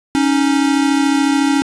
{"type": "tone pair together", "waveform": "square", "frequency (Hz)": [277.2, 311.1], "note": ["C#4", "D#4"], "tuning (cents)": [0, 0], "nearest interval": "major second", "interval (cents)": 200, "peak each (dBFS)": [-14, -18], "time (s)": [0.15, 1.62], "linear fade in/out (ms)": 0, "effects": ["resampled to 22050 Hz", "8-bit"]}